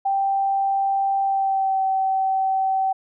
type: tone with pitch glide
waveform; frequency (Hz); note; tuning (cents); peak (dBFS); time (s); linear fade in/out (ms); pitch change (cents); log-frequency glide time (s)
sine; 784 to 767.4; G5 to G5; 0 to -37; -18; 0.05-2.93; 10; -37; 1.22-1.83
effects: none